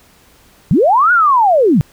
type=linear two-way sweep; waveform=sine; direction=up then down; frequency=123.47 to 1480 to 123.47 Hz; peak=-7 dBFS; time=0.71-1.81 s; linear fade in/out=0 ms; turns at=1.12 s; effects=pink hiss -48 dBFS RMS until 1.92 s